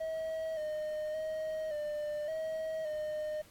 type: tone with pitch steps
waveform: triangle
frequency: 641 / 613 / 628 / 598 / 636 / 611 Hz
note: E5 / D#5 / D#5 / D5 / D#5 / D#5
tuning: -49 / -26 / +16 / +31 / +38 / -32 cents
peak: -32 dBFS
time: 0-3.42 s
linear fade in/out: 10 ms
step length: 570 ms
effects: pink hiss -60 dBFS RMS until 3.5 s + AAC 64 kbps